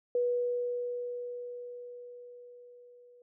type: tone with level ramp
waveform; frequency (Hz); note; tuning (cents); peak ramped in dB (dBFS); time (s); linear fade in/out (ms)
sine; 487.6; B4; -22; -25 to -55; 0.15-3.22; 2
effects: none